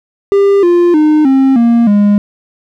triangle tone with pitch steps, 398.5 / 348.9 / 305.5 / 267.5 / 234.2 / 205.1 Hz, G4 / F4 / D#4 / C4 / A#3 / G#3, +28 / -2 / -32 / +38 / +8 / -21 cents, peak -3 dBFS, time 0.32-2.18 s, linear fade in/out 0 ms, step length 310 ms, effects none

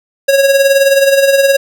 square tone with tremolo, 550 Hz, C#5, 14 cents flat, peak -5 dBFS, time 0.28-1.57 s, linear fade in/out 10 ms, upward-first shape sine, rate 19 Hz, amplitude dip 55%, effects none

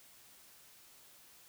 silence, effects white hiss -60 dBFS RMS until 1.48 s

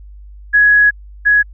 sine tone pair in turn, 1674 / 1674 Hz, G#6 / G#6, +13 / +13 cents, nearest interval unison, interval 0 cents, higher neither, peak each -6 / -7 dBFS, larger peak first, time 0.53-0.91 / 1.25-1.43 s, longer first, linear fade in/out 20 ms, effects added 50 Hz sine -33 dBFS peak until 1.53 s

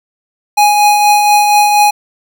square tone with tremolo, 830.6 Hz, G#5, in tune, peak -5 dBFS, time 0.57-1.91 s, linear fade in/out 10 ms, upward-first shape triangle, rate 4.2 Hz, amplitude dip 40%, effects none

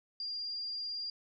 sine tone, 4794 Hz, D8, 35 cents sharp, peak -36 dBFS, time 0.2-1.1 s, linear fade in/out 2 ms, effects none

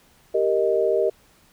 sine chord, Eb major, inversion first, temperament equal, 392 / 466.2 / 622.3 Hz, G4 / Bb4 / Eb5, 0 / 0 / 0 cents, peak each -22 dBFS, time 0.34-1.1 s, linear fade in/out 10 ms, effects pink hiss -57 dBFS RMS until 1.52 s

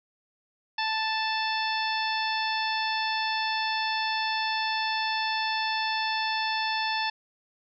harmonic tone, 880 Hz, A5, in tune, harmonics 1 / 2 / 3 / 4 / 5 / 6, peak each -29 / -32 / -34 / -35 / -36 / -37 dBFS, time 0.78-7.1 s, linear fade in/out 5 ms, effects none

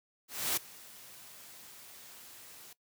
white noise with ADSR envelope, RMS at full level -30 dBFS, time 0.28-2.73 s, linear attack 290 ms, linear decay 7 ms, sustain -22 dB, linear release 4 ms, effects noise-tail reverb RT60 0.1 s tail -19 dB re dry + high-pass 80 Hz 12 dB/octave

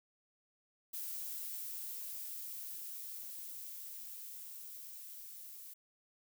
violet noise with level ramp, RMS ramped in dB -42 to -51 dBFS, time 0.93-5.74 s, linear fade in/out 10 ms, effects none

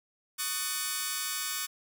5% pulse chord, D# half-diminished seventh, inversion third, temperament just, 1120.1 / 1244.5 / 1493.4 / 1792.1 Hz, C#6 / D#6 / F#6 / A6, +18 / 0 / +16 / +31 cents, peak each -25 / -26 / -26 / -27 dBFS, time 0.38-1.67 s, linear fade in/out 20 ms, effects none

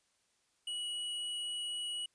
square tone, 2924 Hz, F#7, 21 cents flat, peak -37 dBFS, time 0.67-2.06 s, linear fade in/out 5 ms, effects white hiss -75 dBFS RMS until 2.14 s + resampled to 22050 Hz

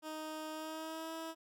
15% pulse tone with pitch glide, 311.6 to 324.6 Hz, D#4 to E4, +3 to -27 cents, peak -35 dBFS, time 0.02-1.35 s, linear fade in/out 50 ms, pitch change +70 cents, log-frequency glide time 0.52-1.13 s, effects none

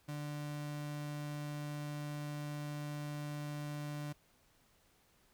35% pulse tone, 147.5 Hz, D3, 8 cents sharp, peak -38 dBFS, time 0.08-4.13 s, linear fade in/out 10 ms, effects pink hiss -70 dBFS RMS until 5.33 s

